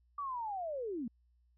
sine linear sweep, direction down, 1174.7 to 212.5 Hz, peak -36 dBFS, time 0.18-1.08 s, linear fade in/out 5 ms, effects added 60 Hz sine -67 dBFS peak until 1.57 s

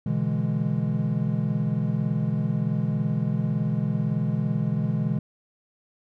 triangle chord, E dominant seventh, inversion second, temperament equal, 123.47 / 146.83 / 164.81 / 207.7 Hz, B2 / D3 / E3 / G#3, 0 / 0 / 0 / 0 cents, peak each -26 dBFS, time 0.06-5.19 s, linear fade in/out 5 ms, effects none

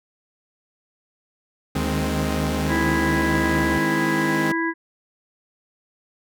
sawtooth chord, Ab major, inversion second, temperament equal, 155.56 / 207.7 / 261.6 Hz, Eb3 / Ab3 / C4, 0 / 0 / 0 cents, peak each -23 dBFS, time 1.75-4.52 s, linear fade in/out 5 ms
sawtooth tone, 75.6 Hz, D#2, 49 cents flat, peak -22 dBFS, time 1.76-3.78 s, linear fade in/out 0 ms
harmonic tone, 330.2 Hz, E4, 3 cents sharp, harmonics 1 / 3 / 5 / 6, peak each -23 / -28 / -26 / -30 dBFS, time 2.68-4.74 s, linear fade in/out 50 ms
effects none

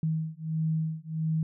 sine beating tone pair, 158.3 / 159.8 Hz, D#3 / D#3, +30 / +47 cents, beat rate 1.5 Hz, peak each -30 dBFS, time 0.03-1.43 s, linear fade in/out 2 ms, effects none

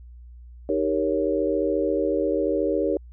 sine chord, Eb dominant seventh, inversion none, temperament equal, 311.1 / 392 / 466.2 / 554.4 Hz, Eb4 / G4 / Bb4 / Db5, 0 / 0 / 0 / 0 cents, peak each -26 dBFS, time 0.69-2.97 s, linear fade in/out 2 ms, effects added 60 Hz sine -41 dBFS peak until 3.12 s

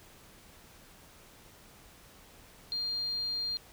sine tone, 4200 Hz, C8, 6 cents sharp, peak -31 dBFS, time 2.72-3.57 s, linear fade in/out 0 ms, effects pink hiss -56 dBFS RMS until 3.72 s

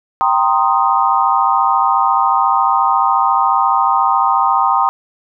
sine chord, C minor seventh, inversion second, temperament equal, 784 / 932.3 / 1046.5 / 1244.5 Hz, G5 / Bb5 / C6 / Eb6, 0 / 0 / 0 / 0 cents, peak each -16 dBFS, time 0.21-4.89 s, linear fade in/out 0 ms, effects none

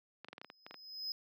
clicks, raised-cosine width 0.3 ms, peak -31 dBFS, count 10, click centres 0.246 / 0.285 / 0.33 / 0.381 / 0.415 / 0.446 / 0.501 / 0.665 / 0.71 / 0.743 s
triangle tone with exponential growth, 5070 Hz, D#8, 32 cents sharp, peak -34 dBFS, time 0.43-1.12 s, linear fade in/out 1 ms, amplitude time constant 150 ms
effects high-pass 200 Hz 12 dB/octave

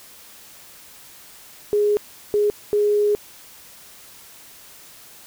sine tone bursts at uneven times, 415.3 Hz, G#4, in tune, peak -15 dBFS, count 3, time 1.73-1.97 / 2.34-2.5 / 2.73-3.15 s, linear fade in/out 0 ms, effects white hiss -45 dBFS RMS until 5.26 s

